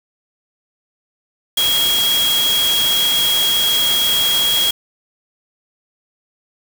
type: tone in noise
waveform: sine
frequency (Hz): 3292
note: G#7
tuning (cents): -16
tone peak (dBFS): -14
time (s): 1.57-4.71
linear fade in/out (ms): 5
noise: white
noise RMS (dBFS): -21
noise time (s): 1.57-4.71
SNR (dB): +4
effects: none